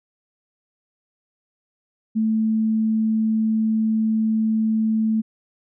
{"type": "tone", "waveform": "sine", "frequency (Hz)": 220, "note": "A3", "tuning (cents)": 0, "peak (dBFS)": -17, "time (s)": [2.15, 5.22], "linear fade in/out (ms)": 20, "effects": []}